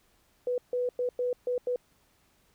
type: tone bursts at uneven times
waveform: sine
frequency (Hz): 493.9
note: B4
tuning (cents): 0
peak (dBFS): -26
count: 6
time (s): 0.47-0.58 / 0.73-0.89 / 0.99-1.09 / 1.19-1.33 / 1.47-1.58 / 1.67-1.76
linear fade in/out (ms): 2
effects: pink hiss -67 dBFS RMS until 2.54 s